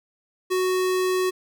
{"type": "tone", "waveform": "square", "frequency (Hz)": 370, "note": "F#4", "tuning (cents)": 0, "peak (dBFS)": -21, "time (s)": [0.5, 1.31], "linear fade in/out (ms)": 20, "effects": []}